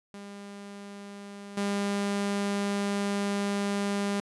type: tone with level steps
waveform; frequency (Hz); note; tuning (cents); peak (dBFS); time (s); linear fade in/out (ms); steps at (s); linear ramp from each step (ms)
sawtooth; 201.3; G3; +46; -37 / -23; 0.14-4.2; 0; 1.57; 5
effects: resampled to 24000 Hz